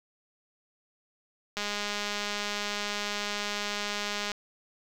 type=click train; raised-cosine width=0.2 ms; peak=-15 dBFS; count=567; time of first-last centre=1.57-4.318 s; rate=206 Hz; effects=7-bit